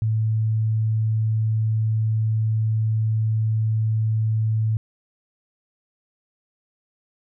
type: tone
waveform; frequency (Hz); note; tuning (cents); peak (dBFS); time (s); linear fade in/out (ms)
sine; 110; A2; 0; -18; 0.02-4.77; 0
effects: none